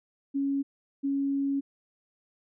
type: tone pair in turn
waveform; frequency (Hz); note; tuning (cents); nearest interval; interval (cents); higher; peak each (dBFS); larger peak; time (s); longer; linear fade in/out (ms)
sine; 277.2 / 277.2; C#4 / C#4; 0 / 0; unison; 0; neither; -25; neither; 0.34-0.63 / 1.03-1.61; second; 20
effects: none